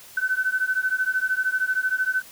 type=beating tone pair; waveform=sine; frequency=1511 / 1524 Hz; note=F#6 / G6; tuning=+36 / -49 cents; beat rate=13 Hz; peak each=-24 dBFS; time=0.17-2.22 s; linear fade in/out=5 ms; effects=white hiss -46 dBFS RMS until 2.31 s